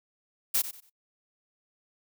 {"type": "noise with echo", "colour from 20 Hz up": "blue", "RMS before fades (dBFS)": -25, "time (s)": [0.54, 0.62], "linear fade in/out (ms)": 10, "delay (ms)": 93, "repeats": 3, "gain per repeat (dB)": -12, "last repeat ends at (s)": 0.899, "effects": ["noise-tail reverb RT60 0.1 s tail -23 dB re dry"]}